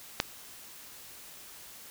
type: click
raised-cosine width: 0.2 ms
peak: -7 dBFS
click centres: 0.201 s
effects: white hiss -49 dBFS RMS until 1.9 s